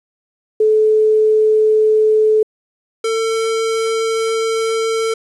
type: tone pair in turn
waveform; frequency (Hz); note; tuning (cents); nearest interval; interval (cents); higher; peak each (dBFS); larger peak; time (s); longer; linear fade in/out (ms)
sine / square; 432.4 / 448.8; A4 / A4; -30 / +34; minor second; 64; second; -9 / -16; first; 0.6-2.43 / 3.04-5.14; second; 5
effects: resampled to 24000 Hz + 8-bit